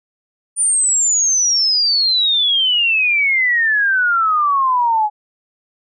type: exponential sweep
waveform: sine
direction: down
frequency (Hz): 9397 to 830.6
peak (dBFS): -12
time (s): 0.56-5.1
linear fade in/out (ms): 50
effects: none